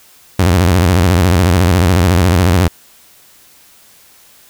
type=tone with vibrato; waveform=sawtooth; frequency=89.1 Hz; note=F2; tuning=35 cents sharp; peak=-4 dBFS; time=0.39-2.68 s; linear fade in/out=5 ms; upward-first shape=square; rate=14 Hz; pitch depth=130 cents each way; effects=white hiss -45 dBFS RMS until 4.49 s